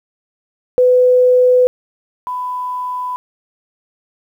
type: tone pair in turn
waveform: sine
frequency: 501 / 998 Hz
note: B4 / B5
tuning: +25 / +18 cents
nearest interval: octave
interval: 1193 cents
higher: second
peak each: -7 / -19 dBFS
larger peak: first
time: 0.78-1.67 / 2.27-3.16 s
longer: neither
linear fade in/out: 0 ms
effects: 8-bit